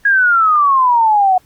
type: exponential sweep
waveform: sine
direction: down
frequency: 1661.2 to 728 Hz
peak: -8 dBFS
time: 0.05-1.38 s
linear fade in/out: 5 ms
effects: pink hiss -53 dBFS RMS until 1.45 s + Opus 48 kbps